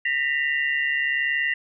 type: tone cluster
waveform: sine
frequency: 1829 / 1970 / 2777 Hz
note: A#6 / B6 / F7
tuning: -33 / -5 / -10 cents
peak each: -26 / -23 / -30 dBFS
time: 0.05-1.54 s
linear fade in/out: 5 ms
effects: none